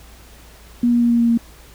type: tone with pitch steps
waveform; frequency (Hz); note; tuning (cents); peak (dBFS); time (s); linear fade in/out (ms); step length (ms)
sine; 240 / 238.5 / 237 / 235.5 / 234 / 232.5; B3 / A#3 / A#3 / A#3 / A#3 / A#3; -49 / +40 / +29 / +18 / +7 / -4; -12; 0.83-1.376; 5; 91
effects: added 57 Hz sine -44 dBFS peak until 1.74 s + pink hiss -46 dBFS RMS until 1.74 s